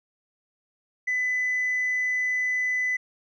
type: tone with tanh clipping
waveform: triangle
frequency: 2003 Hz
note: B6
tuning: 24 cents sharp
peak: -23 dBFS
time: 1.07-2.97 s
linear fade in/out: 10 ms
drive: 5 dB
effects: none